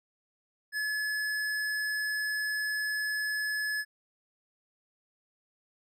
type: tone with hard clipping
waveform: triangle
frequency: 1710 Hz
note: A6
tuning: 50 cents flat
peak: -31 dBFS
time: 0.72-3.85 s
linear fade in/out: 50 ms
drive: 18 dB
effects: none